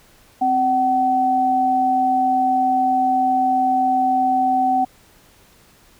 sine tone pair together, 261.6 / 757.2 Hz, C4 / F#5, 0 / +40 cents, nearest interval octave + tritone, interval 1840 cents, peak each -23 / -15 dBFS, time 0.41-4.85 s, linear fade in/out 10 ms, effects pink hiss -52 dBFS RMS until 5.99 s

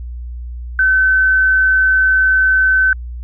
sine tone, 1527 Hz, G6, 46 cents flat, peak -9 dBFS, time 0.79-2.93 s, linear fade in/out 2 ms, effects added 60 Hz sine -24 dBFS peak until 3.23 s

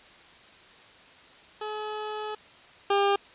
20% pulse tone pair in turn, 426.4 / 400.3 Hz, G#4 / G4, +46 / +36 cents, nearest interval minor second, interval 110 cents, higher first, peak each -27 / -16 dBFS, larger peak second, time 1.61-2.35 / 2.9-3.16 s, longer first, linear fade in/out 5 ms, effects white hiss -52 dBFS RMS until 3.34 s + resampled to 8000 Hz

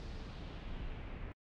brown noise with low-pass filter sweep, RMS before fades -44 dBFS, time 0-1.32 s, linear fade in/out 0 ms, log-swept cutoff 4900 to 2200 Hz, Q 2, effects AAC 64 kbps

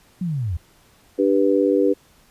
sine linear sweep, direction down, 188.4 to 75 Hz, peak -21 dBFS, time 0.21-0.57 s, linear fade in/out 5 ms
sine chord, G major, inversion second, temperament just, 294 / 392 / 490 Hz, D4 / G4 / B4, +2 / 0 / -14 cents, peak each -19 dBFS, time 1.18-1.94 s, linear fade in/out 20 ms
effects pink hiss -55 dBFS RMS until 2.3 s + resampled to 32000 Hz

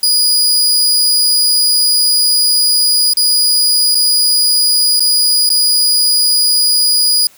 sawtooth tone with dropouts, 4908 Hz, D#8, 25 cents flat, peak -6 dBFS, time 0.03-7.27 s, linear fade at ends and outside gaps 2 ms, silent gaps 3.135-3.17 / 3.947-3.952 / 4.996-5.004 / 5.492-5.501 s, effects white hiss -45 dBFS RMS until 7.37 s

